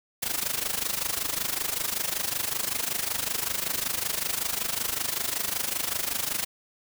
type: noise with amplitude modulation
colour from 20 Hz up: white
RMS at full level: -26 dBFS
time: 0.22-6.45 s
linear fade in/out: 10 ms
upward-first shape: sine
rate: 25.3 Hz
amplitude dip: 80%
effects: none